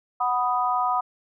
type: chord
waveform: sine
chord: B major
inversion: second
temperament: equal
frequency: 740 / 987.8 / 1244.5 Hz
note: F#5 / B5 / D#6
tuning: 0 / 0 / 0 cents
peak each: -25 dBFS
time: 0.2-1.01 s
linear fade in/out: 10 ms
effects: none